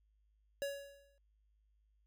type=tone with exponential decay; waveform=square; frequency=561 Hz; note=C#5; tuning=21 cents sharp; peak=-35 dBFS; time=0.62-1.18 s; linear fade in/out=0 ms; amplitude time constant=120 ms; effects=added 52 Hz sine -70 dBFS peak until 2.06 s